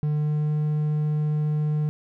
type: tone with pitch glide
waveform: triangle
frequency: 150 to 151.22 Hz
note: D3 to D#3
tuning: +37 to -49 cents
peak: -19 dBFS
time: 0.03-1.89 s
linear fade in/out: 0 ms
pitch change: +14 cents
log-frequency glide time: 0.15-0.54 s
effects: none